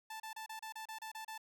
sawtooth tone bursts, 880 Hz, A5, in tune, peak -40 dBFS, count 10, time 0.1-1.379 s, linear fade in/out 5 ms, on 100 ms, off 31 ms, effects none

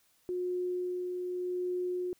sine tone with tremolo, 360.6 Hz, F#4, 45 cents flat, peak -30 dBFS, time 0.29-2.13 s, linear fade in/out 0 ms, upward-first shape sine, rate 0.85 Hz, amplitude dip 30%, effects white hiss -69 dBFS RMS until 2.19 s

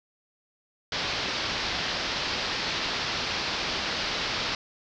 white low-pass noise, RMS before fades -30 dBFS, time 0.92-4.55 s, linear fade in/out 2 ms, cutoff 5200 Hz, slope 48 dB/octave, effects none

